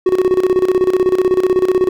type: tone with tremolo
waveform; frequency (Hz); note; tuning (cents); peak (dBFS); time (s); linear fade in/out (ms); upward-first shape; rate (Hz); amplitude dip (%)
triangle; 370; F#4; 0; -6; 0.06-1.89; 5; square; 16; 75
effects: none